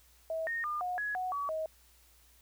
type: tone with pitch steps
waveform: sine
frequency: 646 / 1847 / 1206 / 723 / 1679 / 738 / 1137 / 633 Hz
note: E5 / A#6 / D6 / F#5 / G#6 / F#5 / C#6 / D#5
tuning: -35 / -16 / +46 / -40 / +18 / -5 / +44 / +30 cents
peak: -32 dBFS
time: 0.3-1.66 s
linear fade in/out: 2 ms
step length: 170 ms
effects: added 60 Hz sine -64 dBFS peak until 2.41 s + white hiss -64 dBFS RMS until 2.41 s